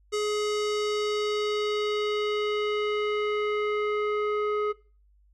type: tone with low-pass filter sweep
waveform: square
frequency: 420 Hz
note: G#4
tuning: 19 cents sharp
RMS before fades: -27 dBFS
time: 0.12-4.73 s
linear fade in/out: 20 ms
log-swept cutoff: 7000 to 1500 Hz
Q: 1.5
effects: noise-tail reverb RT60 0.4 s tail -22 dB re dry + added 50 Hz sine -58 dBFS peak until 5.33 s